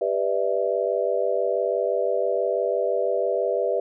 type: chord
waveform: sine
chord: E minor seventh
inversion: first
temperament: just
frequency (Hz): 395.6 / 494.4 / 593.3 / 659.3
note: G4 / B4 / D5 / E5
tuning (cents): +16 / +2 / +18 / 0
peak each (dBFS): -27 / -25 / -26 / -27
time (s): 0.01-3.8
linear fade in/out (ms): 5
effects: none

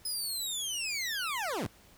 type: linear sweep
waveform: 20% pulse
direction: down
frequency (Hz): 5100 to 61.4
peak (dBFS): -27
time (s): 0.05-1.67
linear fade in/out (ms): 5
effects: pink hiss -59 dBFS RMS until 1.97 s

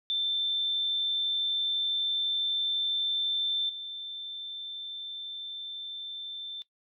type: tone with level steps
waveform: sine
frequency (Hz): 3554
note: A7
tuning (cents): +17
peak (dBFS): -26 / -36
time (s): 0.1-6.62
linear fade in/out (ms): 0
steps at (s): 3.69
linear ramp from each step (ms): 5
effects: noise-tail reverb RT60 0.1 s tail -17 dB re dry

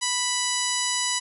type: harmonic tone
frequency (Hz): 988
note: B5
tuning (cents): 0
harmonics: 1 / 2 / 3 / 4 / 5 / 6 / 7 / 8 / 10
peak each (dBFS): -32 / -32 / -32 / -32 / -32 / -32 / -32 / -32 / -32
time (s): 0.01-1.2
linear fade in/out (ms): 20
effects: none

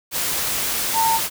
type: tone in noise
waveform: sine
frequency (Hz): 905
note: A5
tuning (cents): +48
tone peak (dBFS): -16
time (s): 0.93-1.2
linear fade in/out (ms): 50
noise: white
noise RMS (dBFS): -23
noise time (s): 0.11-1.3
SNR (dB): +4
effects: none

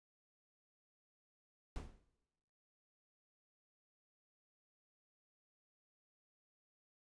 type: noise with exponential decay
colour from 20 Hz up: brown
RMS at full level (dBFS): -40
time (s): 1.76-2.04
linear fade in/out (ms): 0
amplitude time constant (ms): 60
effects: noise-tail reverb RT60 1.0 s tail -18 dB re dry + resampled to 22050 Hz

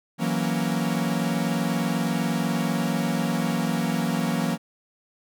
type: chord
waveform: 45% pulse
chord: F# dominant seventh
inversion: third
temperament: equal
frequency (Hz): 164.81 / 185 / 233.1 / 277.2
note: E3 / F#3 / A#3 / C#4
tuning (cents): 0 / 0 / 0 / 0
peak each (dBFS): -28 / -28 / -27 / -32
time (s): 0.18-4.58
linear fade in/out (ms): 50
effects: none

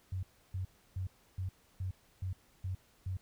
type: tone bursts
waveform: sine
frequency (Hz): 93.2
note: F#2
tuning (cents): +13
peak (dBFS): -34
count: 8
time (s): 0.12-3.17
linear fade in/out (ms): 5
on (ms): 110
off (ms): 310
effects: pink hiss -67 dBFS RMS until 3.21 s

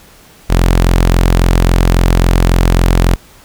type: tone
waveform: sawtooth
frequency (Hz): 43.65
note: F1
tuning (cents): 0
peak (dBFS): -3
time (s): 0.49-3.16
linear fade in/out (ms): 20
effects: pink hiss -42 dBFS RMS until 3.44 s

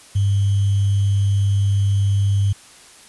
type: tone with sample-and-hold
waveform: sine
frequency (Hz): 99.6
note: G2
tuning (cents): +28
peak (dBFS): -14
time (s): 0.15-2.53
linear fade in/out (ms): 10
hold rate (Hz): 3150
effects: white hiss -45 dBFS RMS until 3.08 s + resampled to 24000 Hz

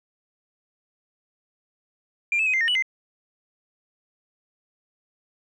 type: tone with pitch steps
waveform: sine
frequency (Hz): 2387 / 2610 / 2518 / 2089 / 1840 / 2952 / 2073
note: D7 / E7 / D#7 / C7 / A#6 / F#7 / C7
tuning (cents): +28 / -18 / +20 / -3 / -23 / -5 / -17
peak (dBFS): -18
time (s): 2.32-2.824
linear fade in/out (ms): 2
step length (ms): 72
effects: tanh soft clip ceiling -16 dBFS

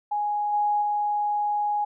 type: tone with level steps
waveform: sine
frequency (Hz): 830.6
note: G#5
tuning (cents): 0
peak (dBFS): -23 / -20 / -22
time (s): 0.11-1.85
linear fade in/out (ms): 10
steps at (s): 0.52 / 0.81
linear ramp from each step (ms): 20
effects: none

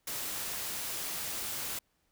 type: noise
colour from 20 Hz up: white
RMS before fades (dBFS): -37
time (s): 0.07-1.79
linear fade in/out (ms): 5
effects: pink hiss -75 dBFS RMS until 2.11 s

